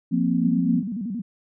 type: chord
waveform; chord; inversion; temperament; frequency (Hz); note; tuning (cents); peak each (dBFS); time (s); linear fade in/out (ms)
sine; F suspended fourth; none; equal; 174.61 / 233.1 / 261.6; F3 / Bb3 / C4; 0 / 0 / 0; -23; 0.11-0.82; 20
type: tone with vibrato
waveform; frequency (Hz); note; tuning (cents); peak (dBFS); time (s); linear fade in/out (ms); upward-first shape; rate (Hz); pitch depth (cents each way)
sine; 213.7; G#3; +50; -26; 0.42-1.22; 10; square; 11; 190
effects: none